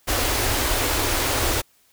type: band-stop noise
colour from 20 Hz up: pink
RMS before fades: -22 dBFS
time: 0.07-1.62 s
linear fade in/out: 20 ms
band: 120 to 260 Hz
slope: 48 dB/octave
effects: white hiss -60 dBFS RMS until 1.92 s